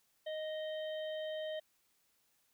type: harmonic tone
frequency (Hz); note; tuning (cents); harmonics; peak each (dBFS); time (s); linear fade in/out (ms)
622.3; D#5; 0; 1 / 3 / 5 / 6; -38 / -51 / -49 / -57; 0.26-1.6; 10
effects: white hiss -75 dBFS RMS until 2.53 s